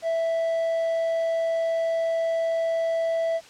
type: tone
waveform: triangle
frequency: 659.3 Hz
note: E5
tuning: in tune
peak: -20 dBFS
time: 0.02-3.41 s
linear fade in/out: 50 ms
effects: white hiss -48 dBFS RMS until 3.49 s + low-pass 6000 Hz 12 dB/octave